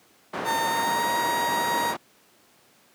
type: low-pass noise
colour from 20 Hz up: white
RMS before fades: -30 dBFS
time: 0.33-1.97 s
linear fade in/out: 10 ms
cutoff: 1100 Hz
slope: 12 dB/octave
type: tone with pitch glide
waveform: 35% pulse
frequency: 911 to 944.8 Hz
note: A#5 to A#5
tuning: -40 to +23 cents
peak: -22 dBFS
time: 0.44-1.95 s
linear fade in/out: 50 ms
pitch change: +63 cents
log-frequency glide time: 0.62-1.09 s
effects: pink hiss -58 dBFS RMS until 2.94 s + high-pass 200 Hz 12 dB/octave